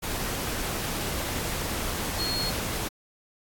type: tone in noise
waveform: sine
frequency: 4295 Hz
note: C8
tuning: 44 cents sharp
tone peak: -28 dBFS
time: 2.18-2.51 s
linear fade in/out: 20 ms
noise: pink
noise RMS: -31 dBFS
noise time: 0.02-2.89 s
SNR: 0 dB
effects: AAC 64 kbps